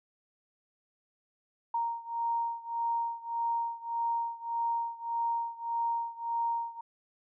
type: beating tone pair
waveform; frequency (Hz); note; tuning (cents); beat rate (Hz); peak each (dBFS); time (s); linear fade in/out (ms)
sine; 930 / 931.7; A#5 / A#5; -4 / -1; 1.7; -32 / -34; 1.74-6.81; 5
effects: none